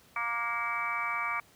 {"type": "harmonic tone with a mistuned harmonic", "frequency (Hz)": 234.8, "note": "A#3", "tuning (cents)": 13, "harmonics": [3, 4, 5, 6, 7, 8, 9, 10], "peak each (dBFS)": [-44, -39, -33, -40, -45, -45, -43, -34], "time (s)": [0.16, 1.4], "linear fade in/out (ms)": 2, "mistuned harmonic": 10, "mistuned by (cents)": -41, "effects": ["pink hiss -60 dBFS RMS until 1.55 s", "high-pass 60 Hz 12 dB/octave"]}